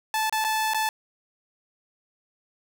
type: tone with dropouts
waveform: sawtooth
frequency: 873 Hz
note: A5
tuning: 14 cents flat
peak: -19 dBFS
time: 0.14-0.89 s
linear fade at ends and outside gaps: 1 ms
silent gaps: 0.296-0.325 / 0.442-0.447 / 0.736-0.745 s
effects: none